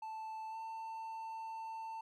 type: tone with pitch glide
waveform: triangle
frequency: 880 to 894.3 Hz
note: A5 to A5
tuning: 0 to +28 cents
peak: -40 dBFS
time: 0.02-2.01 s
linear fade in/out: 5 ms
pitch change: +28 cents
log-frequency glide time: 0.5-0.56 s
effects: none